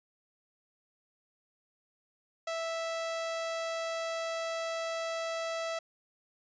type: tone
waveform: sawtooth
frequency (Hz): 658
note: E5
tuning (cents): -3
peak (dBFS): -29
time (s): 2.47-5.79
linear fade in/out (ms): 5
effects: resampled to 16000 Hz